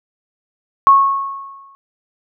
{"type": "tone with exponential decay", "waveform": "sine", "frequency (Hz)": 1098, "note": "C#6", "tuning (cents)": -17, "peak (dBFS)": -3, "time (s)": [0.87, 1.75], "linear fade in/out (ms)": 0, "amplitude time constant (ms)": 190, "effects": []}